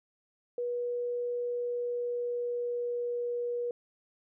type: tone with pitch glide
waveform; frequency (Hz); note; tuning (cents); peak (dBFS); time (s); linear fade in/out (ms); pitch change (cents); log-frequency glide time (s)
sine; 484.6 to 481.3; B4 to B4; -33 to -45; -30; 0.58-3.71; 2; -12; 1.36-3.32
effects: none